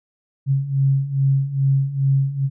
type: beating tone pair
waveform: sine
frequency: 135.1 / 137.5 Hz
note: C#3 / C#3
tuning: -44 / -14 cents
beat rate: 2.4 Hz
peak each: -21 / -17 dBFS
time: 0.46-2.5 s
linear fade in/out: 50 ms
effects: none